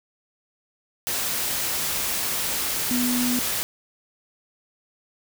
sine tone in noise, 246.6 Hz, B3, 2 cents flat, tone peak -22 dBFS, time 2.91-3.39 s, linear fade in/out 0 ms, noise white, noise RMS -26 dBFS, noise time 1.07-3.63 s, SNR +1 dB, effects none

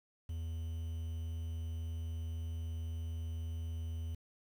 triangle tone with quantisation, 81.9 Hz, E2, 11 cents flat, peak -35 dBFS, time 0.29-4.15 s, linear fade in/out 5 ms, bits 10, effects none

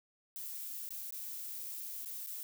violet noise with dropouts, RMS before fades -43 dBFS, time 0.36-2.43 s, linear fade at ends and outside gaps 0 ms, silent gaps 0.89-0.906 / 1.107-1.124 / 2.048-2.058 / 2.263-2.271 s, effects none

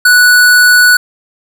square tone, 1477 Hz, F#6, 3 cents flat, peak -4 dBFS, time 0.05-0.97 s, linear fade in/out 5 ms, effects none

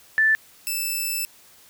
sine / 5% pulse tone pair in turn, 1760 / 2639 Hz, A6 / E7, 0 / +1 cents, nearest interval perfect fifth, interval 701 cents, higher second, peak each -15 dBFS, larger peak neither, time 0.18-0.35 / 0.67-1.25 s, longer second, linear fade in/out 0 ms, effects white hiss -52 dBFS RMS until 1.69 s

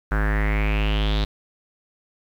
square tone with low-pass filter sweep, 52.3 Hz, G#1, 13 cents sharp, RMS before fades -21 dBFS, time 0.11-1.25 s, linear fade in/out 10 ms, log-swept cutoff 1500 to 3900 Hz, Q 6.2, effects 8-bit

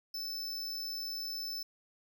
square tone, 5274 Hz, E8, in tune, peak -37 dBFS, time 0.14-1.63 s, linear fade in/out 5 ms, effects none

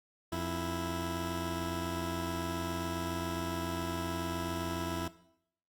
15% pulse tone pair together, 87.24 / 329.6 Hz, F2 / E4, -1 / 0 cents, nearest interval octave + major seventh, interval 2301 cents, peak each -30 / -30 dBFS, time 0.32-5.08 s, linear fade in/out 5 ms, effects noise-tail reverb RT60 0.7 s tail -17 dB re dry + Opus 48 kbps

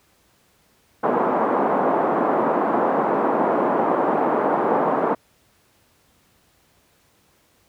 white band-pass noise, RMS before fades -20 dBFS, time 1.03-5.15 s, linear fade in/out 10 ms, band 210 to 1000 Hz, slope 24 dB/octave, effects pink hiss -60 dBFS RMS until 7.68 s + high-pass 60 Hz 12 dB/octave

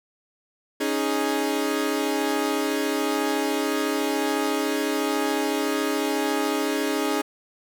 sawtooth chord, C# suspended second, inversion none, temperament equal, 277.2 / 311.1 / 415.3 Hz, C#4 / D#4 / G#4, 0 / 0 / 0 cents, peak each -23 dBFS, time 0.8-7.22 s, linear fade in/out 10 ms, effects none

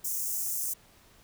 white high-pass noise, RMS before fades -32 dBFS, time 0.04-0.74 s, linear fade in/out 10 ms, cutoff 5900 Hz, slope 48 dB/octave, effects pink hiss -59 dBFS RMS until 1.23 s

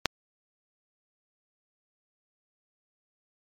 click, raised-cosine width 0.2 ms, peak -4 dBFS, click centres 0.057 s, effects MP3 96 kbps

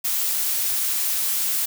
blue noise, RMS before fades -23 dBFS, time 0.04-1.66 s, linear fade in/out 10 ms, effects none

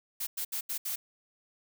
blue noise bursts at uneven times, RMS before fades -34 dBFS, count 5, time 0.2-0.27 / 0.37-0.45 / 0.52-0.61 / 0.69-0.78 / 0.85-0.96 s, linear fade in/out 10 ms, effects none

